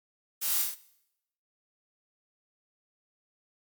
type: noise with echo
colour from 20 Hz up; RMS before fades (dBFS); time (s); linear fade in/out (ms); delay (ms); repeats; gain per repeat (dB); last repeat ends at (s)
blue; -31; 0.41-0.63; 20; 25; 5; -2; 0.755
effects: noise-tail reverb RT60 0.8 s tail -19 dB re dry + Opus 48 kbps